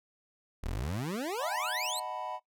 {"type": "exponential sweep", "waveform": "25% pulse", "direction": "up", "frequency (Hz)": [32.7, 4435], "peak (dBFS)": -29, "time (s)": [0.63, 2], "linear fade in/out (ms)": 10}
{"type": "chord", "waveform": "triangle", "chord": "B dominant seventh", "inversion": "first", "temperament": "equal", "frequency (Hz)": [622.3, 740, 880, 987.8], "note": ["D#5", "F#5", "A5", "B5"], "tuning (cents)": [0, 0, 0, 0], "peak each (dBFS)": [-41, -38, -41, -38], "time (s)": [1.38, 2.4], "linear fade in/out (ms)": 50}
{"effects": ["noise-tail reverb RT60 0.1 s tail -17 dB re dry"]}